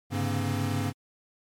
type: tone cluster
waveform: square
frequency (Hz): 100.8 / 133.8 / 141.3 / 239 / 268.3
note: G2 / C3 / C#3 / A#3 / C4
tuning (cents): +49 / +39 / +34 / +43 / +44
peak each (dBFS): -30 / -39 / -34 / -35 / -35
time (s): 0.1-0.93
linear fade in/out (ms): 50
effects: MP3 64 kbps